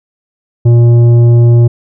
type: tone with tanh clipping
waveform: sine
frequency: 118.5 Hz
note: A#2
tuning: 29 cents sharp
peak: -4 dBFS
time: 0.65-1.68 s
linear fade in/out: 10 ms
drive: 9 dB
effects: none